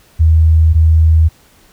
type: tone pair in turn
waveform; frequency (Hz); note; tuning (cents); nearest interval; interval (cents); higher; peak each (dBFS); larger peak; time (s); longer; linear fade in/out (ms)
sine; 80 / 80; D#2 / D#2; +49 / +49; unison; 0; neither; -5; neither; 0.19-0.74 / 0.74-1.29; neither; 20
effects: pink hiss -48 dBFS RMS until 1.72 s